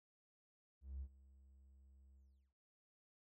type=tone with ADSR envelope; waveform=triangle; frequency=67.1 Hz; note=C2; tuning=44 cents sharp; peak=-39 dBFS; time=0.81-2.54 s; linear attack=200 ms; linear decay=68 ms; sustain=-22 dB; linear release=380 ms; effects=tanh soft clip ceiling -41 dBFS